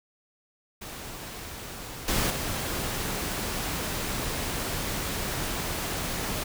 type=noise with level steps; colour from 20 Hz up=pink; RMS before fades=-39 / -26 / -31 dBFS; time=0.81-6.44 s; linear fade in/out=10 ms; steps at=2.08 / 2.3 s; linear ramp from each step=2 ms; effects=none